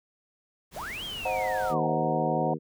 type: noise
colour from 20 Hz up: pink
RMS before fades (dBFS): -43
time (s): 0.71-1.75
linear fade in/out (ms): 50
type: linear two-way sweep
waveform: sine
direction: up then down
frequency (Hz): 523.3 to 3283 to 523.3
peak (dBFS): -34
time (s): 0.76-1.95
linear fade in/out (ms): 5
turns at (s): 1.04
type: chord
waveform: sine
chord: C half-diminished seventh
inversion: none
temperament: equal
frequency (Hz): 523.3 / 622.3 / 740 / 932.3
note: C5 / Eb5 / Gb5 / Bb5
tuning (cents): 0 / 0 / 0 / 0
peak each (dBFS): -31 / -34 / -29 / -34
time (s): 1.25-2.54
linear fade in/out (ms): 5
type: harmonic tone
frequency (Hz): 78.5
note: D#2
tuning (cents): +16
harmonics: 2 / 3 / 4 / 5 / 6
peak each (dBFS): -31 / -33 / -34 / -35 / -36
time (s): 1.69-2.59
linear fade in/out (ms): 50
effects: none